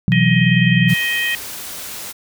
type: chord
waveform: sine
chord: B suspended fourth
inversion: none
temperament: equal with one note detuned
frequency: 126.07 / 164.81 / 185 Hz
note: B2 / E3 / F#3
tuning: +36 / 0 / 0 cents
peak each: -16 dBFS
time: 0.08-0.94 s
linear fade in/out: 0 ms
type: harmonic tone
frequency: 629 Hz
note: D#5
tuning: 19 cents sharp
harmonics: 3 / 4 / 5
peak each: -19 / -22 / -24 dBFS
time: 0.12-1.35 s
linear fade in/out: 0 ms
type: noise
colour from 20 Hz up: white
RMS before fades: -30 dBFS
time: 0.88-2.13 s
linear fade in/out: 20 ms
effects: none